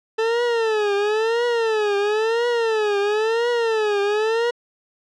40% pulse tone with vibrato, 440 Hz, A4, in tune, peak -17 dBFS, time 0.18-4.51 s, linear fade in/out 10 ms, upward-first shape triangle, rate 0.98 Hz, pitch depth 170 cents each way, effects low-pass 4000 Hz 12 dB/octave

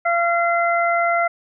harmonic tone, 685 Hz, F5, 34 cents flat, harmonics 1 / 2 / 3, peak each -18 / -21 / -23 dBFS, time 0.05-1.28 s, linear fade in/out 10 ms, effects none

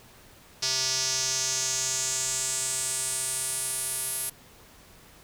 square tone with band-pass filter sweep, 131 Hz, C3, 2 cents sharp, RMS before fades -29 dBFS, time 0.62-4.3 s, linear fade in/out 10 ms, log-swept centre 5300 to 11000 Hz, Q 3.9, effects pink hiss -53 dBFS RMS until 5.23 s

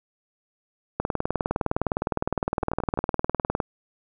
two click trains, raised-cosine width 1 ms, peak -9 / -16 dBFS, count 52 / 5, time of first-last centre 1-3.602 / 2.63-2.975 s, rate 19.6 / 11.6 Hz, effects none

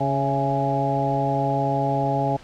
harmonic tone with a mistuned harmonic, 138.7 Hz, C#3, 1 cent sharp, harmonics 1 / 2 / 3 / 4 / 5 / 6, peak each -25 / -28 / -31 / -29 / -26 / -25 dBFS, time 0-2.37 s, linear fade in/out 10 ms, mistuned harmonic 5, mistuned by -51 cents, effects pink hiss -46 dBFS RMS until 2.43 s + low-pass 5000 Hz 12 dB/octave

